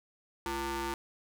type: ring-modulated tone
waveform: sawtooth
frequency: 279.4 Hz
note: C#4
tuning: 14 cents sharp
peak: -26 dBFS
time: 0.46-0.94 s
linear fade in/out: 0 ms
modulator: 623 Hz
effects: none